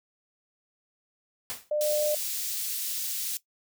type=noise with exponential decay; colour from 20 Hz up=white; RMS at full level=-31 dBFS; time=1.5-1.7 s; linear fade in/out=0 ms; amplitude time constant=43 ms
type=tone; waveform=sine; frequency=600 Hz; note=D5; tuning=37 cents sharp; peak=-24 dBFS; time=1.71-2.15 s; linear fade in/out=5 ms
type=high-pass noise; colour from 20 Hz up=white; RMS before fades=-32 dBFS; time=1.81-3.37 s; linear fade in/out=0 ms; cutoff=3700 Hz; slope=12 dB/octave
effects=noise-tail reverb RT60 0.1 s tail -17 dB re dry